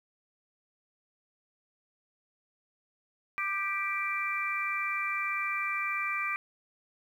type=harmonic tone with a mistuned harmonic; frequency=391.4 Hz; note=G4; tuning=3 cents flat; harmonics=3 / 4 / 5 / 6; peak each=-34 / -41 / -37 / -32 dBFS; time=3.38-6.36 s; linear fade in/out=0 ms; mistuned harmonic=3; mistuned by=+23 cents; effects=10-bit